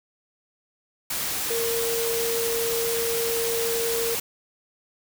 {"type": "tone in noise", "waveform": "sine", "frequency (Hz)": 462.4, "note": "A#4", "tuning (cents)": -14, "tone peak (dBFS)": -25, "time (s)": [1.5, 4.15], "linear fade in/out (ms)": 5, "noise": "white", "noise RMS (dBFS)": -28, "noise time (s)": [1.1, 4.2], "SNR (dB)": 0, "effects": []}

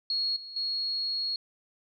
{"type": "tone with level steps", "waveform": "sine", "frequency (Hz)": 4313, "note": "C#8", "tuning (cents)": -48, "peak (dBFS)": [-26, -40, -28], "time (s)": [0.1, 1.36], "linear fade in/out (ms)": 2, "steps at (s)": [0.36, 0.56], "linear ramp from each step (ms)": 5, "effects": []}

